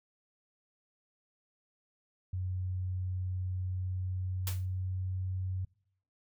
sine tone with pitch glide, 92.1 to 93.17 Hz, F#2 to F#2, -7 to +13 cents, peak -32 dBFS, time 2.33-5.65 s, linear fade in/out 5 ms, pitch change +20 cents, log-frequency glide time 3.53-5.37 s
white noise with exponential decay, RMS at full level -35 dBFS, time 4.47-4.66 s, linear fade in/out 2 ms, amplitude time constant 40 ms
effects noise-tail reverb RT60 0.7 s tail -25 dB re dry

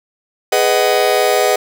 45% pulse chord, G# minor seventh, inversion none, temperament just, 415.3 / 498.4 / 623 / 747.5 Hz, G#4 / B4 / D#5 / F#5, 0 / +16 / +2 / +17 cents, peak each -17 dBFS, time 0.52-1.56 s, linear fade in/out 5 ms, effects none

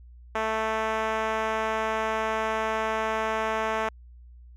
5% pulse tone with band-pass filter, 220 Hz, A3, in tune, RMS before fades -27 dBFS, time 0.35-3.89 s, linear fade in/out 5 ms, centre 720 Hz, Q 0.83, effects added 60 Hz sine -45 dBFS peak until 4.56 s + MP3 96 kbps

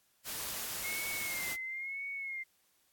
white noise, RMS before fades -39 dBFS, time 0.24-1.57 s, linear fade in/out 50 ms
sine tone with vibrato, 2140 Hz, C7, 38 cents sharp, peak -37 dBFS, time 0.83-2.44 s, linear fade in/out 20 ms, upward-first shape sine, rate 1 Hz, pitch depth 69 cents each way
effects white hiss -72 dBFS RMS until 2.92 s + AAC 64 kbps

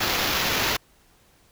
white noise with sample-and-hold, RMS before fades -24 dBFS, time 0-0.77 s, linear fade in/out 10 ms, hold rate 8820 Hz, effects pink hiss -59 dBFS RMS until 1.51 s

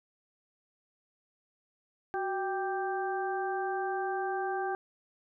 harmonic tone with a mistuned harmonic, 392.5 Hz, G4, 2 cents sharp, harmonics 1 / 2 / 3 / 4, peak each -34 / -33 / -43 / -39 dBFS, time 2.14-4.75 s, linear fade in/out 0 ms, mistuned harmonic 1, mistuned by -87 cents, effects none

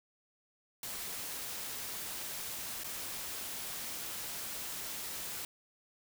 white noise with dropouts, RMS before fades -41 dBFS, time 0.83-5.45 s, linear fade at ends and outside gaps 2 ms, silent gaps 2.837-2.843 s, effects none

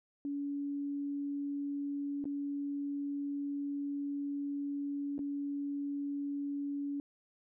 sine tone with dropouts, 284 Hz, C#4, 42 cents sharp, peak -34 dBFS, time 0.25-7 s, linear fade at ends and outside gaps 1 ms, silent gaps 2.242-2.254 / 5.181-5.191 s, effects none

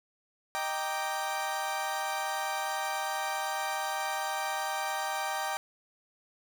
30% pulse chord, Eb major seventh, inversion none, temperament equal, 622.3 / 784 / 932.3 / 1174.7 Hz, Eb5 / G5 / Bb5 / D6, 0 / 0 / 0 / 0 cents, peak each -37 / -31 / -35 / -36 dBFS, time 0.55-5.57 s, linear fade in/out 0 ms, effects none

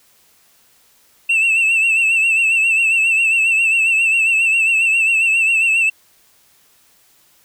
sine tone with vibrato, 2671 Hz, E7, 22 cents sharp, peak -9 dBFS, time 1.29-5.9 s, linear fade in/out 10 ms, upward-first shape triangle, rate 7.4 Hz, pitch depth 66 cents each way, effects tanh soft clip ceiling -11 dBFS + white hiss -54 dBFS RMS until 7.44 s

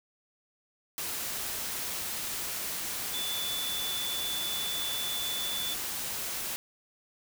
sine tone in noise, 3477 Hz, A7, 21 cents flat, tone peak -33 dBFS, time 3.14-5.74 s, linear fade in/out 0 ms, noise white, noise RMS -35 dBFS, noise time 0.98-6.56 s, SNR -1 dB, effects none

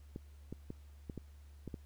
clicks, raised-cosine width 3 ms, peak -29 dBFS, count 7, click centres 0.161 / 0.526 / 0.704 / 1.098 / 1.177 / 1.677 / 1.742 s, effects added 72 Hz sine -53 dBFS peak until 1.85 s + pink hiss -70 dBFS RMS until 1.85 s

